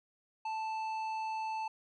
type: tone with tanh clipping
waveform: sine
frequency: 880 Hz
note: A5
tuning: in tune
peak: -36 dBFS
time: 0.45-1.68 s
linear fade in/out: 5 ms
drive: 10 dB
effects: none